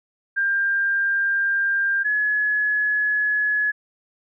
sine tone pair in turn, 1595 / 1696.2 Hz, G6 / G#6, +30 / +36 cents, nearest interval minor second, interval 106 cents, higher second, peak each -18 / -18 dBFS, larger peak neither, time 0.36-2.04 / 2.04-3.72 s, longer neither, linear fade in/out 20 ms, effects none

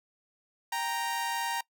sawtooth tone pair together, 784 / 932.3 Hz, G5 / A#5, 0 / 0 cents, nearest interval minor third, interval 300 cents, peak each -33 / -27 dBFS, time 0.72-1.61 s, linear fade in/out 5 ms, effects noise-tail reverb RT60 0.1 s tail -22 dB re dry

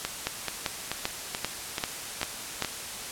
two click trains, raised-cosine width 0.2 ms, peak -11 / -9 dBFS, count 7 / 7, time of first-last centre 0.05-2.647 / 0.27-2.623 s, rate 2.31 / 2.55 Hz, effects white hiss -37 dBFS RMS until 3.11 s + low-pass 11000 Hz 12 dB/octave

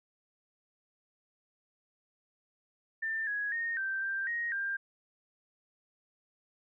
sine tone with pitch steps, 1789 / 1666 / 1847 / 1563 / 1578 / 1876 / 1593 Hz, A6 / G#6 / A#6 / G6 / G6 / A#6 / G6, +28 / +5 / -16 / -6 / +11 / +11 / +27 cents, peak -31 dBFS, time 3.02-4.77 s, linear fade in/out 10 ms, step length 250 ms, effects none

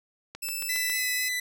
click train, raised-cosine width 0.2 ms, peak -21 dBFS, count 5, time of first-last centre 0.35-0.898 s, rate 7.3 Hz
5% pulse tone with pitch glide, 2637 to 2566 Hz, E7 to E7, 0 to -47 cents, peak -22 dBFS, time 0.42-1.29 s, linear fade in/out 10 ms, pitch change -47 cents, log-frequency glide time 0.92-1.02 s
sawtooth tone with vibrato, 2000 Hz, B6, 21 cents sharp, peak -24 dBFS, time 0.69-1.4 s, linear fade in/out 5 ms, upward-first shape sine, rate 4 Hz, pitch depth 9 cents each way
effects none

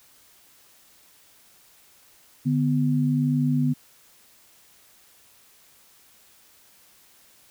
sine tone pair together, 147.75 / 249 Hz, D3 / B3, +11 / +14 cents, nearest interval major sixth, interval 903 cents, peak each -22 dBFS, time 2.45-3.74 s, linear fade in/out 20 ms, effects white hiss -56 dBFS RMS until 7.5 s

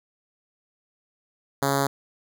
5% pulse tone with notch filter, 138.59 Hz, C#3, in tune, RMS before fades -23 dBFS, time 1.62-1.87 s, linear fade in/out 5 ms, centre 2500 Hz, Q 0.75, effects none

